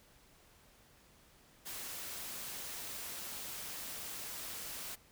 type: noise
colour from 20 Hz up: white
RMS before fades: -44 dBFS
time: 1.65-4.96 s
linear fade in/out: 20 ms
effects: pink hiss -64 dBFS RMS until 5.11 s